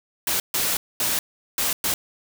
white noise bursts at uneven times, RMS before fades -23 dBFS, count 5, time 0.27-0.4 / 0.54-0.77 / 1-1.19 / 1.58-1.73 / 1.84-1.94 s, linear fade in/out 2 ms, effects none

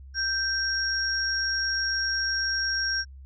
sine tone pair together, 1568 / 5579 Hz, G6 / F8, 0 / -3 cents, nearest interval octave + minor seventh, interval 2197 cents, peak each -27 dBFS, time 0.14-3.05 s, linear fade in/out 50 ms, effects added 67 Hz sine -42 dBFS peak until 3.25 s

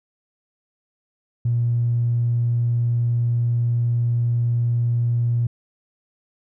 triangle tone with tanh clipping, 118.8 Hz, A#2, 33 cents sharp, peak -17 dBFS, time 1.45-5.47 s, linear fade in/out 5 ms, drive 4 dB, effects none

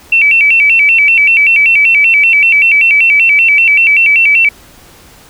sine tone with vibrato, 2489 Hz, D#7, in tune, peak -4 dBFS, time 0.12-4.49 s, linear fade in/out 5 ms, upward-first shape square, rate 5.2 Hz, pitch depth 140 cents each way, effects pink hiss -39 dBFS RMS until 5.29 s

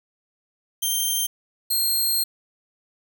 10% pulse tone pair in turn, 3156 / 4213 Hz, G7 / C8, +11 / +11 cents, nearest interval perfect fourth, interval 500 cents, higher second, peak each -13 dBFS, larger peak neither, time 0.82-1.27 / 1.7-2.24 s, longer second, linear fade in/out 10 ms, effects 9-bit

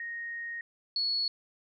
sine tone pair in turn, 1865 / 4381 Hz, A#6 / C#8, 0 / -21 cents, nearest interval octave + minor third, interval 1479 cents, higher second, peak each -35 / -27 dBFS, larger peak second, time 0-0.61 / 0.96-1.28 s, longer first, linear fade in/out 2 ms, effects none

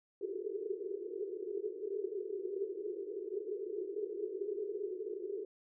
pink band-pass noise, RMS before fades -40 dBFS, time 0.21-5.45 s, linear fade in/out 5 ms, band 370 to 430 Hz, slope 96 dB/octave, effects none

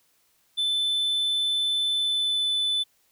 triangle tone with pitch glide, 3520 to 3500 Hz, A7 to A7, 0 to -10 cents, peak -21 dBFS, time 0.57-2.84 s, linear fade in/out 20 ms, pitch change -10 cents, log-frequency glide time 1.92-2.55 s, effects white hiss -66 dBFS RMS until 3.11 s

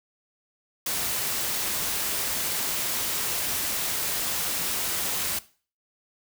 white noise, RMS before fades -28 dBFS, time 0.86-5.39 s, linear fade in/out 5 ms, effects noise-tail reverb RT60 0.4 s tail -18 dB re dry

